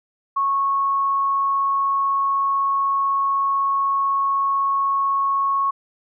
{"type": "tone", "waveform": "sine", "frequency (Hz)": 1101, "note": "C#6", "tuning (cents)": -12, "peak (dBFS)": -17, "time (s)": [0.36, 5.71], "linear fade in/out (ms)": 10, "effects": []}